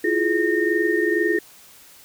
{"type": "tone cluster", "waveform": "sine", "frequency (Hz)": [332.5, 354.6, 421, 1836], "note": ["E4", "F4", "G#4", "A#6"], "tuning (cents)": [15, 26, 24, -27], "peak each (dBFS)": -23, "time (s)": [0.04, 1.39], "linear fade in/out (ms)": 5, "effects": ["white hiss -48 dBFS RMS until 2.04 s"]}